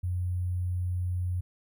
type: tone with sample-and-hold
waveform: sine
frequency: 90 Hz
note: F#2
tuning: 47 cents flat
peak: -27 dBFS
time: 0.03-1.41 s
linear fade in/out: 10 ms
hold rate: 11025 Hz
effects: none